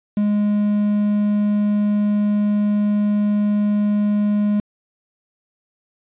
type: tone with quantisation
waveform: triangle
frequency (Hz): 207.4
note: G#3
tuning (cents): -2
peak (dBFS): -13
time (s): 0.17-4.6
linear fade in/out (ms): 2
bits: 6
effects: resampled to 8000 Hz